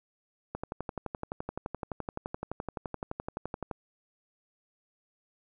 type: click train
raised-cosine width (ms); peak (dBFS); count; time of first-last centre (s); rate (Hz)
1; -20; 38; 0.55-3.712; 11.7
effects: none